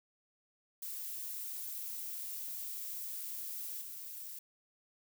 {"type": "noise with level steps", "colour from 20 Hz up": "violet", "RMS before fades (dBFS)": [-42, -46], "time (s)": [0.82, 4.39], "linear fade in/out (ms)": 5, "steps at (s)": 3.81, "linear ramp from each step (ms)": 10, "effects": []}